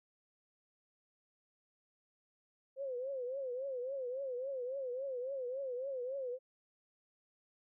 sine tone with vibrato, 520 Hz, C5, 11 cents flat, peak -37 dBFS, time 2.76-6.39 s, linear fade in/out 50 ms, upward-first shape triangle, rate 3.6 Hz, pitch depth 140 cents each way, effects none

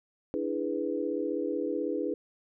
sine chord, E dominant seventh, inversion third, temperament equal, 293.7 / 329.6 / 415.3 / 493.9 Hz, D4 / E4 / G#4 / B4, 0 / 0 / 0 / 0 cents, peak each -34 dBFS, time 0.34-2.14 s, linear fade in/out 0 ms, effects none

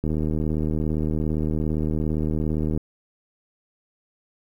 click train, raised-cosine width 3 ms, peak -13 dBFS, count 213, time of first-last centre 0.04-2.775 s, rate 77.5 Hz, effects 9-bit

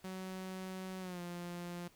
sawtooth tone with pitch glide, 187.3 to 174.76 Hz, F#3 to F3, +21 to +1 cents, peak -38 dBFS, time 0.04-1.88 s, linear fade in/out 5 ms, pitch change -120 cents, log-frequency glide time 1-1.21 s, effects pink hiss -66 dBFS RMS until 1.95 s

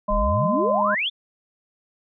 harmonic tone, 205.7 Hz, G#3, 16 cents flat, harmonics 1 / 3 / 5, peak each -28 / -23 / -23 dBFS, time 0.08-0.95 s, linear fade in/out 10 ms
sine exponential sweep, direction up, 30.26 to 3639 Hz, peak -21 dBFS, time 0.1-1.1 s, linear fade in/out 20 ms
effects none

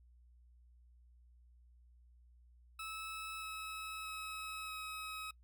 20% pulse tone with pitch steps, 1302 / 1293 / 1284.1 / 1275.2 Hz, E6 / E6 / E6 / D#6, -22 / -34 / -46 / +42 cents, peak -38 dBFS, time 2.79-5.31 s, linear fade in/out 5 ms, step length 630 ms, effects noise-tail reverb RT60 0.1 s tail -23 dB re dry + added 60 Hz sine -61 dBFS peak until 5.43 s

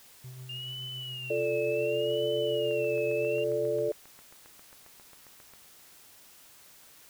triangle tone with tremolo, 128.2 Hz, C3, 35 cents flat, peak -38 dBFS, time 0.24-3.89 s, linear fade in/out 5 ms, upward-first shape triangle, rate 7.1 Hz, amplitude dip 40%
sine tone with vibrato, 2794 Hz, F7, in tune, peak -37 dBFS, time 0.49-3.44 s, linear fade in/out 5 ms, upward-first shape sine, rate 0.68 Hz, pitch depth 130 cents each way
sine chord, D minor, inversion first, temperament equal, 349.2 / 440 / 587.3 Hz, F4 / A4 / D5, 0 / 0 / 0 cents, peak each -35 / -29 / -30 dBFS, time 1.3-3.92 s, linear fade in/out 5 ms
click train, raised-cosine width 0.5 ms, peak -38 dBFS, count 22, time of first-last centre 2.71-5.536 s, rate 7.43 Hz
effects white hiss -55 dBFS RMS until 7.09 s

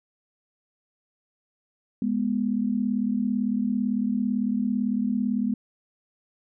sine tone pair together, 207.7 / 245.6 Hz, G#3 / B3, 0 / -9 cents, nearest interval minor third, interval 291 cents, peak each -25 dBFS, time 2.02-5.54 s, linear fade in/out 2 ms, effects none

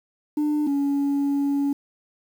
sine tone pair in turn, 298.5 / 281.7 Hz, D4 / C#4, +28 / +28 cents, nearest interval minor second, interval 100 cents, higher first, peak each -17 dBFS, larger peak neither, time 0.37-0.67 / 0.67-1.73 s, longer second, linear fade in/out 5 ms, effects tanh soft clip ceiling -19 dBFS + 8-bit

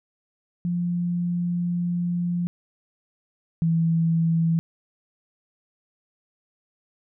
sine tone pair in turn, 174.61 / 164.81 Hz, F3 / E3, 0 / 0 cents, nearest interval minor second, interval 100 cents, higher first, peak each -22 / -18 dBFS, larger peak second, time 0.65-2.47 / 3.62-4.59 s, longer first, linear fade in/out 0 ms, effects none

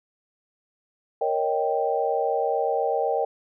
sine chord, Eb dominant seventh, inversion second, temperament equal, 466.2 / 554.4 / 622.3 / 784 Hz, Bb4 / Db5 / Eb5 / G5, 0 / 0 / 0 / 0 cents, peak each -26 / -28 / -28 / -26 dBFS, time 1.21-3.25 s, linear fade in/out 5 ms, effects none

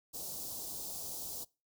white band-stop noise, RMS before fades -42 dBFS, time 0.13-1.45 s, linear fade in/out 20 ms, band 840 to 4400 Hz, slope 24 dB/octave, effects noise-tail reverb RT60 0.3 s tail -24 dB re dry

